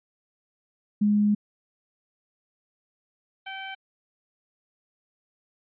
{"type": "tone pair in turn", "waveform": ["sine", "10% pulse"], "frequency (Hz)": [207.8, 772.9], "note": ["G#3", "G5"], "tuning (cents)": [1, -25], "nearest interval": "octave + major seventh", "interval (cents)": 2274, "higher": "second", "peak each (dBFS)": [-18, -25], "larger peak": "first", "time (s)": [[1.01, 1.35], [3.46, 3.75]], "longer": "first", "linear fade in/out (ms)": 10, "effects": ["resampled to 8000 Hz"]}